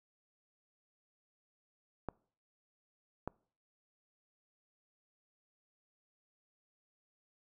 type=clicks; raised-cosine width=1 ms; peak=-23 dBFS; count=2; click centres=2.087 / 3.276 s; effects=noise-tail reverb RT60 0.5 s tail -25 dB re dry